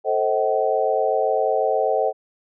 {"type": "chord", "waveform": "sine", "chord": "A diminished seventh", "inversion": "none", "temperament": "just", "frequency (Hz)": [440, 528, 633.6, 760.3], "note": ["A4", "C5", "Eb5", "Gb5"], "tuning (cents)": [0, 16, 31, 47], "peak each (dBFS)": -23, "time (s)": [0.04, 2.13], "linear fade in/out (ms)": 50, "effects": []}